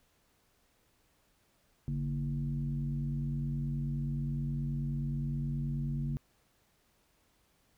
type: tone with frequency modulation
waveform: sine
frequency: 144.2 Hz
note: D3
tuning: 31 cents flat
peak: -31 dBFS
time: 1.88-6.17 s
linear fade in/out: 0 ms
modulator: 89.5 Hz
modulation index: 0.83
effects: pink hiss -71 dBFS RMS until 7.77 s